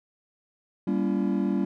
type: chord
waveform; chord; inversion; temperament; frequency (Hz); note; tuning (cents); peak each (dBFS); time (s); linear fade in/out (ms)
triangle; G diminished seventh; none; just; 196 / 235.2 / 282.2 / 338.7; G3 / Bb3 / Db4 / Fb4; 0 / +16 / +31 / +47; -24 / -28 / -27 / -29; 0.87-1.65; 5
effects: none